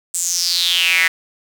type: tone with high-pass filter sweep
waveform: square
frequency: 87.4 Hz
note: F2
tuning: 2 cents sharp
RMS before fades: -17 dBFS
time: 0.14-1.08 s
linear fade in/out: 5 ms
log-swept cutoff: 8100 to 1900 Hz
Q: 6.3
effects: none